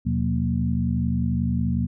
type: tone cluster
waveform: sine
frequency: 80.2 / 125.5 / 182.4 / 233.6 Hz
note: E2 / B2 / F#3 / A#3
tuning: -47 / +28 / -24 / +4 cents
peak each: -26 dBFS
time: 0.05-1.87 s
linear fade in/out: 20 ms
effects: none